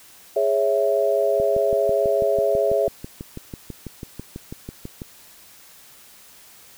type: chord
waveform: sine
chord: C# minor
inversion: second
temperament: equal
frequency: 415.3 / 554.4 / 659.3 Hz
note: G#4 / C#5 / E5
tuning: 0 / 0 / 0 cents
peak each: -22 / -21 / -21 dBFS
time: 0.36-2.88 s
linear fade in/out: 5 ms
type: click train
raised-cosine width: 3 ms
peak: -19 dBFS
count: 23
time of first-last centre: 1.4-5.018 s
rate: 6.08 Hz
effects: white hiss -48 dBFS RMS until 6.77 s